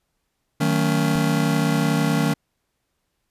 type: chord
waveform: square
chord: D# half-diminished seventh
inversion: none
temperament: just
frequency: 155.56 / 186.68 / 224 / 280 Hz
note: D#3 / F#3 / A3 / C#4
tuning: 0 / +16 / +31 / +18 cents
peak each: -22 / -27 / -25 / -25 dBFS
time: 0.6-2.34 s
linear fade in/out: 10 ms
type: noise with exponential decay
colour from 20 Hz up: brown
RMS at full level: -29 dBFS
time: 1.15-1.24 s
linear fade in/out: 1 ms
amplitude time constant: 19 ms
effects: pink hiss -74 dBFS RMS until 3.3 s + resampled to 32000 Hz